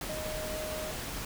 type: tone in noise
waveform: sine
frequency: 620 Hz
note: D#5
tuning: 6 cents flat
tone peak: -37 dBFS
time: 0.09-0.91 s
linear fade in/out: 2 ms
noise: pink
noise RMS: -38 dBFS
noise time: 0.01-1.25 s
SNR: -2 dB
effects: none